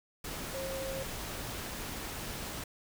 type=tone in noise; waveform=sine; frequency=536 Hz; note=C5; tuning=42 cents sharp; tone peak=-37 dBFS; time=0.54-1.03 s; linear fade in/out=5 ms; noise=pink; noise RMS=-40 dBFS; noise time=0.24-2.64 s; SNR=0 dB; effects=none